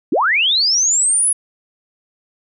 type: linear sweep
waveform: sine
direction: up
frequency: 217.6 to 10520 Hz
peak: -12 dBFS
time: 0.12-1.33 s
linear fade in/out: 5 ms
effects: none